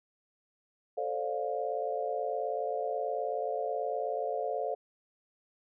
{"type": "chord", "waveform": "sine", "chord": "D minor seventh", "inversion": "second", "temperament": "just", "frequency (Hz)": [440.5, 528.6, 587.3, 704.8], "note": ["A4", "C5", "D5", "F5"], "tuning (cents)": [2, 18, 0, 16], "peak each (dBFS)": [-36, -36, -37, -35], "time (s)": [0.97, 4.75], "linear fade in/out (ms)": 10, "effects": []}